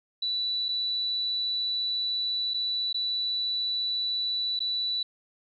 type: tone with dropouts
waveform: sine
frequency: 3957 Hz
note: B7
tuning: 3 cents sharp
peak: -26 dBFS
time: 0.22-5.03 s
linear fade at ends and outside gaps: 5 ms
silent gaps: 0.685-0.688 / 2.537-2.542 / 2.929-2.943 / 4.592-4.603 s
effects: none